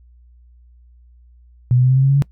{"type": "tone with pitch steps", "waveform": "sine", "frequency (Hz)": [123.47, 125.85, 128.27, 130.74, 133.25, 135.82, 138.43, 141.09], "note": ["B2", "B2", "C3", "C3", "C3", "C#3", "C#3", "C#3"], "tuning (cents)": [0, 33, -34, -1, 32, -35, -2, 31], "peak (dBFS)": -10, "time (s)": [1.71, 2.222], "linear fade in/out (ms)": 0, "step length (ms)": 64, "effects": ["noise-tail reverb RT60 0.1 s tail -23 dB re dry", "added 60 Hz sine -45 dBFS peak until 2.31 s"]}